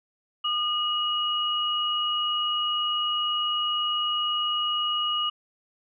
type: tone pair together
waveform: sine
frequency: 1218 / 2900 Hz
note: D#6 / F#7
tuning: -37 / -35 cents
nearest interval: octave + minor third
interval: 1502 cents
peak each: -28 / -25 dBFS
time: 0.44-5.3 s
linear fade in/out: 10 ms
effects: none